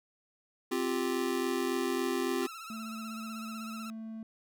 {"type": "chord", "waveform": "square", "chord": "C suspended fourth", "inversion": "none", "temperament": "just", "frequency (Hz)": [261.6, 348.8, 392.4], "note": ["C4", "F4", "G4"], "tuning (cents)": [0, -2, 2], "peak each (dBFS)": [-35, -34, -35], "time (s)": [0.71, 2.47], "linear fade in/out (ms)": 10}
{"type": "tone with vibrato", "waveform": "sawtooth", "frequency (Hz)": 1318.5, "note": "E6", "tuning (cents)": 0, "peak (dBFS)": -39, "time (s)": [2.42, 3.9], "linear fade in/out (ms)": 0, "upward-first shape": "sine", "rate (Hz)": 16, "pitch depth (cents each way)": 66}
{"type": "tone", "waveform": "triangle", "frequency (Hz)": 222.1, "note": "A3", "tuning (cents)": 16, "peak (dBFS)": -37, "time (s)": [2.7, 4.23], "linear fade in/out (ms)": 2}
{"effects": []}